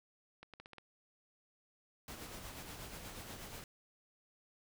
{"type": "clicks", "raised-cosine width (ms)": 0.3, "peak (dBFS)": -35, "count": 6, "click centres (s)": [0.43, 0.537, 0.6, 0.659, 0.733, 0.783]}
{"type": "noise with tremolo", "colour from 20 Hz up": "pink", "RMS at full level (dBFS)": -47, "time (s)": [2.08, 3.64], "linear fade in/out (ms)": 2, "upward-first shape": "sine", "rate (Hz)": 8.3, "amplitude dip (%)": 40}
{"effects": []}